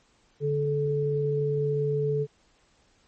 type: tone pair together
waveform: sine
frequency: 144.7 / 433.6 Hz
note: D3 / A4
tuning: -25 / -25 cents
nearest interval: octave + perfect fifth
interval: 1900 cents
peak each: -27 / -25 dBFS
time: 0.4-2.27 s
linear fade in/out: 50 ms
effects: pink hiss -64 dBFS RMS until 3.07 s + MP3 32 kbps